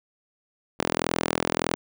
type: tone with high-pass filter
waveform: sawtooth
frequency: 41.66 Hz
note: E1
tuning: 19 cents sharp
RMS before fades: -27 dBFS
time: 0.79-1.75 s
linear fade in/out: 0 ms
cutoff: 300 Hz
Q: 0.81
effects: none